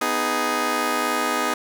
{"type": "chord", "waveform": "10% pulse", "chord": "G# minor", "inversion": "first", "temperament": "just", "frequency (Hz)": [249.2, 311.5, 415.3], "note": ["B3", "D#4", "G#4"], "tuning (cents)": [16, 2, 0], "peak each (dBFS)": -18, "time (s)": [0.01, 1.54], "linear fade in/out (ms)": 5, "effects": []}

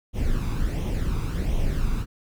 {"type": "noise with flanger", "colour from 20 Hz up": "brown", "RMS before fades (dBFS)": -24, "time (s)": [0.13, 2.06], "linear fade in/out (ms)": 50, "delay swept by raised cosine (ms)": [0.32, 0.83], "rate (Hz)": 1.4, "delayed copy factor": 0.6, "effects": []}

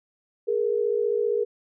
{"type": "tone pair together", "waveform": "sine", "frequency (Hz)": [416.5, 471.7], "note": ["G#4", "A#4"], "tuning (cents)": [5, 20], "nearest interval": "major second", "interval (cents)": 215, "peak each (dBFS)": -24, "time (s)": [0.47, 1.45], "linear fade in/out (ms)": 20, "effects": []}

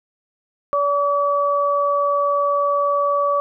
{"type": "tone pair together", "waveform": "sine", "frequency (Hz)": [572.3, 1144], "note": ["D5", "D6"], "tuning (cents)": [-45, -46], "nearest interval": "octave", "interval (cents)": 1199, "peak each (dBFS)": [-19, -18], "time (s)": [0.73, 3.4], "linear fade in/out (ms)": 0, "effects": []}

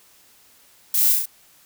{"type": "noise with echo", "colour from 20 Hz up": "violet", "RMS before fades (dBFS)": -20, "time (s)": [0.94, 1.12], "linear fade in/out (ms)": 2, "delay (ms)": 34, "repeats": 4, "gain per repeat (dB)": -2, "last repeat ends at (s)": 1.256, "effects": ["white hiss -54 dBFS RMS until 1.65 s"]}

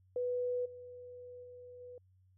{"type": "tone with level steps", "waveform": "sine", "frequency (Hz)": 493.9, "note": "B4", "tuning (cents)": 0, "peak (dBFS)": [-32, -47, -49, -47], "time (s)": [0.16, 1.98], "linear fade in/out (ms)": 2, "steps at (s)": [0.65, 1.43, 1.8], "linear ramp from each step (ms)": 10, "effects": ["added 93 Hz sine -64 dBFS peak until 2.37 s"]}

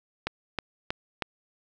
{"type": "click train", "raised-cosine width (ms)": 0.3, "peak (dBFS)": -12, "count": 4, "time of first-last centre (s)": [0.27, 1.222], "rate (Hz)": 3.15, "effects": []}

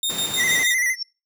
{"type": "tone with tremolo", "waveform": "sawtooth", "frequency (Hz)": 3669, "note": "A#7", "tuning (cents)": -28, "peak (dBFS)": -18, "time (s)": [0.03, 0.74], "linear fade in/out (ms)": 2, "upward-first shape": "square", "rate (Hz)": 6.5, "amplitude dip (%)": 60}
{"type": "noise", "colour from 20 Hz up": "pink", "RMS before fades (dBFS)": -31, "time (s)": [0.09, 0.64], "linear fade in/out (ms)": 10}
{"type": "tone with vibrato", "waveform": "square", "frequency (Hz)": 2003, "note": "B6", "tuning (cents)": 24, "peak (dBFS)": -19, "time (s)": [0.36, 0.96], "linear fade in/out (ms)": 50, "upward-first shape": "square", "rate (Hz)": 13, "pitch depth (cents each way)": 48}
{"type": "tone with exponential growth", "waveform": "sine", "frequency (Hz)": 5450, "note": "F8", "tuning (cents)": -43, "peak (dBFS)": -21, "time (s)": [0.9, 1.03], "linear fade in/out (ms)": 5, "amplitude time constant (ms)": 27}
{"effects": ["noise-tail reverb RT60 0.3 s tail -25 dB re dry", "high-pass 150 Hz 12 dB/octave"]}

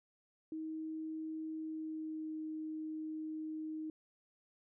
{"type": "tone with pitch glide", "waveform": "sine", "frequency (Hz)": [316.2, 312.7], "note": ["D#4", "D#4"], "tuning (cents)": [28, 9], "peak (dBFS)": -39, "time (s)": [0.52, 3.9], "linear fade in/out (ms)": 2, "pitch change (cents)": -19, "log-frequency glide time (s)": [1.54, 2.38], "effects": []}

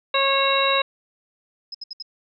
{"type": "harmonic tone", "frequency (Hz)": 547, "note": "C#5", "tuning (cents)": -23, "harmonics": [1, 2, 3, 4, 5, 7], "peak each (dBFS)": [-23, -22, -29, -28, -25, -23], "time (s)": [0.14, 0.82], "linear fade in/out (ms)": 5}
{"type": "tone bursts", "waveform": "sine", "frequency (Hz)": 5110, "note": "D#8", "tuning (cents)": 45, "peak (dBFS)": -30, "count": 4, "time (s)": [1.72, 2.025], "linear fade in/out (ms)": 5, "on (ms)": 26, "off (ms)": 67}
{"effects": []}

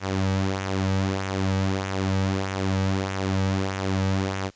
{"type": "tone with flanger", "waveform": "sawtooth", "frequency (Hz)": 95.9, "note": "G2", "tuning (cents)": -37, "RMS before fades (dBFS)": -25, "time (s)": [0, 4.51], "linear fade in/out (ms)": 50, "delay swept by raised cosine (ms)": [0.21, 2.91], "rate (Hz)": 1.6, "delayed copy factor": -0.55, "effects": ["white hiss -58 dBFS RMS until 4.55 s", "resampled to 16000 Hz"]}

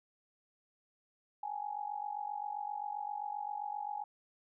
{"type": "tone with amplitude modulation", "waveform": "sine", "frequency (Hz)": 830.6, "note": "G#5", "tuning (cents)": 0, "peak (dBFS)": -33, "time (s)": [1.43, 4.04], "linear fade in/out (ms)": 5, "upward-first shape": "sine", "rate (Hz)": 47.6, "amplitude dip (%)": 85, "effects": []}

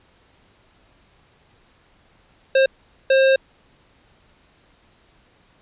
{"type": "tone bursts at uneven times", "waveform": "square", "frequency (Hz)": 533, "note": "C5", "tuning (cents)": 32, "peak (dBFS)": -13, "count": 2, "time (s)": [[2.55, 2.66], [3.1, 3.36]], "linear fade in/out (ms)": 5, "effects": ["pink hiss -57 dBFS RMS until 5.61 s", "resampled to 8000 Hz"]}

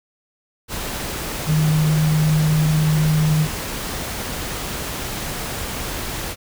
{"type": "tone in noise", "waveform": "sine", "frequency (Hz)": 154.7, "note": "D#3", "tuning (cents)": -10, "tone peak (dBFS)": -14, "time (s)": [1.46, 3.48], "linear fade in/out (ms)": 50, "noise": "pink", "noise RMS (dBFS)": -27, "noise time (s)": [0.68, 6.36], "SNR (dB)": 10, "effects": []}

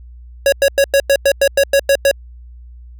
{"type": "tone bursts", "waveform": "square", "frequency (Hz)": 554.4, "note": "C#5", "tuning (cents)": 0, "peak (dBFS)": -9, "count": 11, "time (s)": [0.46, 2.113], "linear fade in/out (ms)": 2, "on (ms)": 63, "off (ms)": 96, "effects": ["added 60 Hz sine -34 dBFS peak until 2.99 s"]}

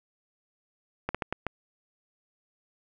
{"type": "slowing click train", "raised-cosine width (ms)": 0.5, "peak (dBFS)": -14, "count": 5, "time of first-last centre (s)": [1.09, 1.467], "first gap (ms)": 56, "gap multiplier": 1.36, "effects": []}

